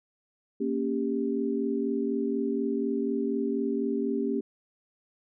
sine chord, G diminished, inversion first, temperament equal with one note detuned, 233.1 / 277.2 / 396.1 Hz, Bb3 / Db4 / G4, 0 / 0 / +18 cents, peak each -30 dBFS, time 0.6-4.41 s, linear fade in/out 10 ms, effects none

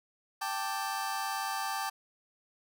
sawtooth chord, G suspended second, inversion none, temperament just, 784 / 882 / 1176 Hz, G5 / A5 / D6, 0 / +4 / +2 cents, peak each -32 / -33 / -33 dBFS, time 0.41-1.9 s, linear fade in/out 10 ms, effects none

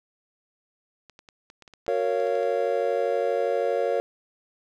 clicks, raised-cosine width 0.2 ms, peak -30 dBFS, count 12, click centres 1.097 / 1.191 / 1.288 / 1.501 / 1.623 / 1.678 / 1.737 / 1.865 / 2.201 / 2.27 / 2.354 / 2.431 s
triangle chord, Gb major seventh, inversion none, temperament just, 370 / 462.5 / 555 / 693.7 Hz, Gb4 / Bb4 / Db5 / F5, 0 / -14 / +2 / -12 cents, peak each -30 / -24 / -24 / -28 dBFS, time 1.88-4 s, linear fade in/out 0 ms
effects none

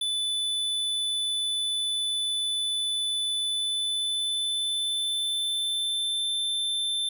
square tone with pitch glide, 3493 to 3550 Hz, A7 to A7, -13 to +15 cents, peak -26 dBFS, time 0.01-7.09 s, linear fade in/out 5 ms, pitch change +28 cents, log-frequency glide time 3.37-6.27 s, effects none

